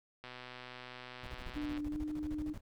click train, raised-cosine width 0.3 ms, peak -31 dBFS, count 193, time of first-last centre 0.24-1.776 s, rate 125 Hz
brown noise with tremolo, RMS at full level -44 dBFS, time 1.23-2.61 s, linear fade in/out 10 ms, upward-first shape square, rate 13 Hz, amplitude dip 80%
sine tone with pitch glide, 296.4 to 303 Hz, D4 to D#4, +16 to -46 cents, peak -36 dBFS, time 1.55-2.54 s, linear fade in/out 20 ms, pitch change +38 cents, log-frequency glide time 1.9-1.96 s
effects none

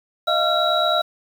sine tone cluster, 624 / 693 / 1367 / 3869 Hz, D#5 / F5 / F6 / B7, +5 / -14 / -37 / -36 cents, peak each -22 dBFS, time 0.27-1.02 s, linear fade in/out 10 ms, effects 7-bit

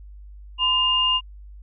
sine tone pair together, 1019.1 / 2820 Hz, C6 / F7, -46 / +16 cents, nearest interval octave + tritone, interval 1762 cents, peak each -24 / -18 dBFS, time 0.58-1.21 s, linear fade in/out 50 ms, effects added 50 Hz sine -39 dBFS peak until 1.62 s

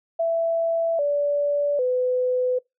sine tone with pitch steps, 664 / 578 / 503.2 Hz, E5 / D5 / B4, +12 / -28 / +32 cents, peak -19 dBFS, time 0.19-2.59 s, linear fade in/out 10 ms, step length 800 ms, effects noise-tail reverb RT60 0.2 s tail -25 dB re dry

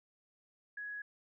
sine tone, 1673 Hz, G#6, 12 cents sharp, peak -40 dBFS, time 0.77-1.02 s, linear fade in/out 5 ms, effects none

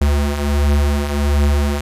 square beating tone pair, 71 / 72.4 Hz, C#2 / D2, +42 / -24 cents, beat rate 1.4 Hz, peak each -21 / -15 dBFS, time 0.01-1.81 s, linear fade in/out 5 ms, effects resampled to 32000 Hz

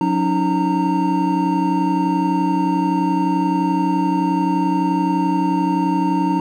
triangle tone cluster, 180.9 / 282.3 / 313.9 / 921 Hz, F#3 / C#4 / D#4 / A#5, -39 / +32 / +15 / -21 cents, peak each -19 dBFS, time 0.01-6.4 s, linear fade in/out 2 ms, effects none

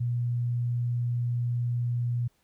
sine tone, 120.6 Hz, B2, 41 cents flat, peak -25 dBFS, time 0-2.28 s, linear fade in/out 10 ms, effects pink hiss -70 dBFS RMS until 2.43 s

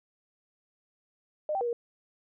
sine tone with pitch steps, 608 / 778 / 479.9 / 472.2 Hz, D#5 / G5 / B4 / A#4, -40 / -13 / -50 / +22 cents, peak -27 dBFS, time 1.49-1.73 s, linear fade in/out 2 ms, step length 60 ms, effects none

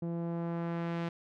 sawtooth tone with low-pass filter sweep, 169 Hz, E3, 43 cents sharp, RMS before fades -35 dBFS, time 0.02-1.09 s, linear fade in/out 5 ms, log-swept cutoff 470 to 3200 Hz, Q 0.78, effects none

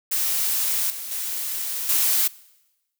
blue noise with level steps, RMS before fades -23 / -33 / -28 / -20 dBFS, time 0.11-2.28 s, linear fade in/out 10 ms, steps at 0.9 / 1.11 / 1.89 s, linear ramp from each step 2 ms, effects noise-tail reverb RT60 1.0 s tail -22 dB re dry

